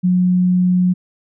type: tone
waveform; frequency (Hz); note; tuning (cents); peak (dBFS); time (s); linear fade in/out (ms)
sine; 181.1; F#3; -37; -11; 0.03-0.94; 20
effects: none